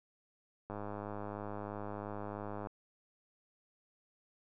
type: click train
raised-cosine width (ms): 1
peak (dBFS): -28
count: 204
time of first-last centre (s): 0.7-2.671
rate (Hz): 103
effects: none